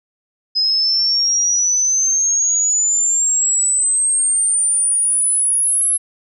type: exponential sweep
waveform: sine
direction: up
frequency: 5050 to 11040 Hz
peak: -13 dBFS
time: 0.55-5.98 s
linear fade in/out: 20 ms
effects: none